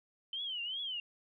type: tone with vibrato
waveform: sine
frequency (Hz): 3061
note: G7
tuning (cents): -42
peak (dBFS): -36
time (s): 0.33-1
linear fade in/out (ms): 2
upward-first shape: triangle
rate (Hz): 2.6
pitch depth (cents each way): 190
effects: none